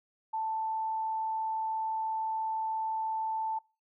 sine tone, 883 Hz, A5, 6 cents sharp, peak -30 dBFS, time 0.33-3.59 s, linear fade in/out 10 ms, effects noise-tail reverb RT60 0.3 s tail -22 dB re dry

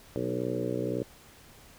harmonic tone with a mistuned harmonic, 61.74 Hz, B1, in tune, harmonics 2 / 3 / 4 / 5 / 6 / 7 / 8 / 9, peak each -37 / -39 / -39 / -35 / -37 / -35 / -37 / -38 dBFS, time 0.16-1.03 s, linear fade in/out 0 ms, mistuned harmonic 4, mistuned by -25 cents, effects pink hiss -54 dBFS RMS until 1.78 s

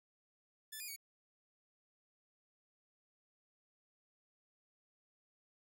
5% pulse tone with pitch steps, 1747 / 2446 / 2252 Hz, A6 / D#7 / C#7, -13 / -30 / +27 cents, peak -35 dBFS, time 0.72-0.963 s, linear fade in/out 10 ms, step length 81 ms, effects none

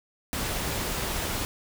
pink noise, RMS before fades -30 dBFS, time 0.33-1.45 s, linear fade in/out 0 ms, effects none

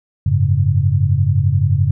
sine chord, F# suspended second, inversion none, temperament just, 92.5 / 104.06 / 138.75 Hz, F#2 / G#2 / C#3, 0 / +4 / +2 cents, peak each -16 dBFS, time 0.26-1.91 s, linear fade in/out 5 ms, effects none

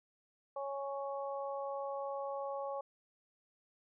harmonic tone, 277.2 Hz, C#4, in tune, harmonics 2 / 3 / 4, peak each -39 / -43 / -45 dBFS, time 0.56-2.81 s, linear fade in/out 5 ms, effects none

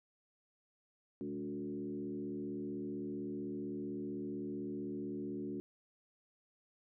sine tone with frequency modulation, 285.7 Hz, D4, 48 cents flat, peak -38 dBFS, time 1.21-5.6 s, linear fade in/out 0 ms, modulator 75.7 Hz, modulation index 1.3, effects none

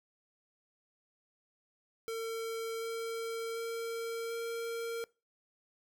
square tone with pitch steps, 453.3 / 456.2 / 459.1 / 462 Hz, A#4 / A#4 / A#4 / A#4, -48 / -37 / -26 / -16 cents, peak -36 dBFS, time 2.08-5.04 s, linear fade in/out 0 ms, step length 740 ms, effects noise-tail reverb RT60 0.3 s tail -23 dB re dry

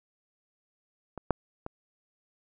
clicks, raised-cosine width 1 ms, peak -24 / -9 / -22 dBFS, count 3, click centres 1.177 / 1.307 / 1.664 s, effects none

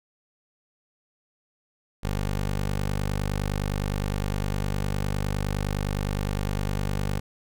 15% pulse tone, 49.77 Hz, G1, 27 cents sharp, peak -19 dBFS, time 2.03-7.2 s, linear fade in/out 10 ms, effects none

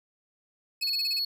sawtooth tone bursts, 2552 Hz, D#7, 43 cents sharp, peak -31 dBFS, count 7, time 0.81-1.193 s, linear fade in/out 5 ms, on 29 ms, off 30 ms
triangle tone, 4367 Hz, C#8, 27 cents flat, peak -25 dBFS, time 0.82-1.25 s, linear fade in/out 5 ms
effects none

